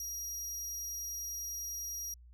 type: tone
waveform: 30% pulse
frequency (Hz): 5710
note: F8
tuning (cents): +37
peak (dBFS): -34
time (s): 0-2.14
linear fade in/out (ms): 2
effects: added 60 Hz sine -53 dBFS peak until 2.33 s